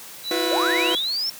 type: tone with pitch glide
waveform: triangle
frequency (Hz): 3951 to 3903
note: B7 to B7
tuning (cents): 0 to -21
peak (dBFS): -25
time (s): 0.23-1.03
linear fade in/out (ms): 50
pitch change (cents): -21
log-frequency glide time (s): 0.43-0.84
type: chord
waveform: sawtooth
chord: E suspended second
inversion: none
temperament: equal with one note detuned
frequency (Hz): 329.6 / 360.7 / 493.9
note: E4 / F#4 / B4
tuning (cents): 0 / -44 / 0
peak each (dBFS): -22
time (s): 0.31-0.95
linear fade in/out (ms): 2
type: linear sweep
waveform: sine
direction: up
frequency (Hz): 466.4 to 5500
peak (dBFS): -22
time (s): 0.51-1.3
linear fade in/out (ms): 5
effects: white hiss -40 dBFS RMS until 1.39 s + high-pass 100 Hz 12 dB/octave